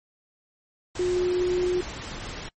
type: tone in noise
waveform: sine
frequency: 360 Hz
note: F#4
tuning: 47 cents flat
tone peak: -21 dBFS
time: 0.99-1.81 s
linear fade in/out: 5 ms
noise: pink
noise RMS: -36 dBFS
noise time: 0.95-2.49 s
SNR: +12 dB
effects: noise-tail reverb RT60 0.1 s tail -25 dB re dry + MP3 32 kbps